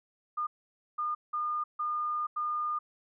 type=tone bursts at uneven times; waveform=sine; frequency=1215 Hz; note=D#6; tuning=42 cents flat; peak=-29 dBFS; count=5; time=0.37-0.47 / 0.98-1.15 / 1.33-1.64 / 1.79-2.27 / 2.36-2.79 s; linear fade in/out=10 ms; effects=none